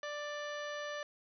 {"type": "harmonic tone", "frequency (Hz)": 589, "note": "D5", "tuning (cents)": 5, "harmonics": [1, 2, 3, 4, 5, 6, 7, 8, 10], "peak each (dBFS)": [-41, -46, -44, -56, -52, -54, -58, -59, -56], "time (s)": [0.03, 1.03], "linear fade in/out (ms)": 2, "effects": []}